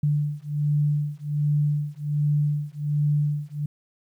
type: beating tone pair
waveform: sine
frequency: 146.83 / 148.13 Hz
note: D3 / D3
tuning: 0 / +15 cents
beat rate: 1.3 Hz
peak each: -24 dBFS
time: 0.03-3.66 s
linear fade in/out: 5 ms
effects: 10-bit